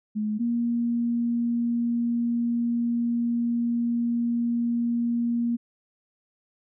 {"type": "tone pair in turn", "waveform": "sine", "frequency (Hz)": [212.8, 236.1], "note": ["G#3", "A#3"], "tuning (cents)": [42, 22], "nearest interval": "major second", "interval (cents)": 180, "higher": "second", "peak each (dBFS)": [-24, -22], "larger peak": "second", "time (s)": [[0.15, 0.39], [0.39, 5.57]], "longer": "second", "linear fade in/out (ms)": 20, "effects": []}